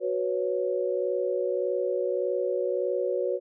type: chord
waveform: sine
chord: F# suspended fourth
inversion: none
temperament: just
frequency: 370 / 493.3 / 555 Hz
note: F#4 / B4 / C#5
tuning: 0 / -2 / +2 cents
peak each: -29 dBFS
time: 0-3.4 s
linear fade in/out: 50 ms
effects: none